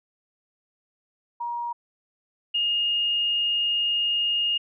sine tone pair in turn, 949 / 2844 Hz, A#5 / F7, +31 / +31 cents, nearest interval octave + perfect fifth, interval 1900 cents, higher second, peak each -27 / -21 dBFS, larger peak second, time 1.4-1.73 / 2.54-4.58 s, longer second, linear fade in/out 10 ms, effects none

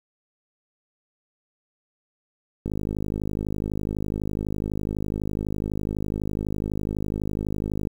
click train, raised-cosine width 3 ms, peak -15 dBFS, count 272, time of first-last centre 2.66-7.872 s, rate 52 Hz, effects 8-bit

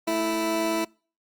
20% pulse tone pair together, 220.4 / 329.6 Hz, A3 / E4, +3 / 0 cents, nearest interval perfect fifth, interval 697 cents, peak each -28 / -19 dBFS, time 0.07-0.85 s, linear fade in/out 10 ms, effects noise-tail reverb RT60 0.4 s tail -26 dB re dry + Opus 48 kbps

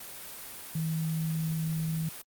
sine tone in noise, 160.2 Hz, E3, 49 cents flat, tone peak -28 dBFS, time 0.75-2.09 s, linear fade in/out 5 ms, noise white, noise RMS -43 dBFS, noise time 0-2.22 s, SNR +12 dB, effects Opus 32 kbps

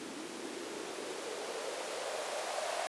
blue noise with band-pass filter sweep, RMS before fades -40 dBFS, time 0-2.87 s, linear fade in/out 0 ms, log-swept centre 290 to 680 Hz, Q 3.9, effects resampled to 24000 Hz

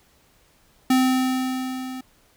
square tone with level ramp, 258.2 Hz, C4, 23 cents flat, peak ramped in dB -15 to -32 dBFS, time 0.9-2.01 s, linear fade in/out 5 ms, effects pink hiss -59 dBFS RMS until 2.36 s

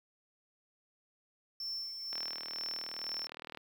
triangle tone with tremolo, 5380 Hz, E8, 34 cents sharp, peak -35 dBFS, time 1.6-3.27 s, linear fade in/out 2 ms, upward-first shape sine, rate 2.1 Hz, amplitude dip 45%
click train, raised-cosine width 0.3 ms, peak -28 dBFS, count 58, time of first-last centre 2.13-3.573 s, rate 39.5 Hz
effects high-pass 200 Hz 12 dB/octave + 10-bit

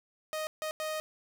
sawtooth tone bursts at uneven times, 622.3 Hz, D#5, in tune, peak -29 dBFS, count 3, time 0.33-0.47 / 0.62-0.71 / 0.8-1 s, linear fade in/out 0 ms, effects none

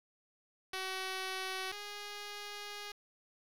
5% pulse tone pair in turn, 377.6 / 412.2 Hz, F#4 / G#4, +35 / -13 cents, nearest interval major second, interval 152 cents, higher second, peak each -26 / -31 dBFS, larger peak first, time 0.73-1.72 / 1.72-2.92 s, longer second, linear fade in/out 5 ms, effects low-pass 10000 Hz 12 dB/octave + 9-bit

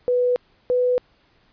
sine tone pair in turn, 493.9 / 497 Hz, B4 / B4, 0 / +11 cents, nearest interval unison, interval 11 cents, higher second, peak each -16 dBFS, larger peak neither, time 0.08-0.36 / 0.7-0.98 s, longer neither, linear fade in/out 0 ms, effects pink hiss -60 dBFS RMS until 1.52 s + resampled to 11025 Hz

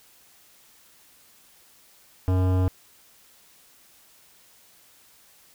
sine tone with hard clipping, 92.5 Hz, F#2, in tune, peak -21 dBFS, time 2.28-2.68 s, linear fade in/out 0 ms, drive 17 dB, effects white hiss -56 dBFS RMS until 5.54 s

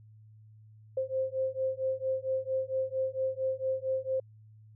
sine beating tone pair, 523.3 / 527.7 Hz, C5 / C5, 0 / +15 cents, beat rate 4.4 Hz, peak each -32 / -32 dBFS, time 0.97-4.2 s, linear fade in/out 5 ms, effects added 108 Hz sine -52 dBFS peak until 4.75 s

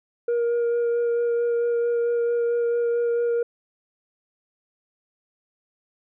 sine tone with vibrato, 472.3 Hz, A#4, 23 cents sharp, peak -17 dBFS, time 0.28-3.43 s, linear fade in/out 5 ms, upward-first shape sine, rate 4.5 Hz, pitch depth 11 cents each way, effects tanh soft clip ceiling -19 dBFS

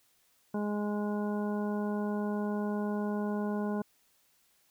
harmonic tone, 207.7 Hz, G#3, in tune, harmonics 1 / 2 / 3 / 4 / 5 / 7, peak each -31 / -37 / -41 / -43 / -45 / -48 dBFS, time 0.54-3.82 s, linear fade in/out 5 ms, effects white hiss -69 dBFS RMS until 4.7 s

